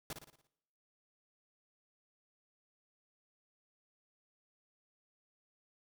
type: noise with echo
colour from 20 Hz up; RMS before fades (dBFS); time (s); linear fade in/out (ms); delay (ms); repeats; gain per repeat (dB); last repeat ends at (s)
pink; -42; 0.1-0.13; 2; 57; 6; -6; 0.472
effects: noise-tail reverb RT60 1.0 s tail -25 dB re dry